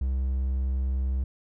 triangle tone, 65.41 Hz, C2, in tune, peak -22 dBFS, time 0.01-1.24 s, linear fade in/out 5 ms, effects none

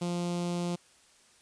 sawtooth tone with notch filter, 174.61 Hz, F3, in tune, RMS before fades -32 dBFS, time 0.01-0.76 s, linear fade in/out 10 ms, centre 1700 Hz, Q 1, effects white hiss -61 dBFS RMS until 1.41 s + resampled to 22050 Hz

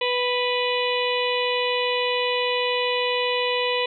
harmonic tone, 493.9 Hz, B4, in tune, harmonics 1 / 2 / 4 / 5 / 6 / 7 / 8, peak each -24 / -28 / -31 / -29 / -29 / -33 / -34 dBFS, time 0.01-3.86 s, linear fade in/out 5 ms, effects none

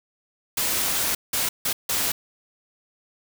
white noise bursts at uneven times, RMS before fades -24 dBFS, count 4, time 0.57-1.15 / 1.33-1.49 / 1.65-1.73 / 1.89-2.12 s, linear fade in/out 5 ms, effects none

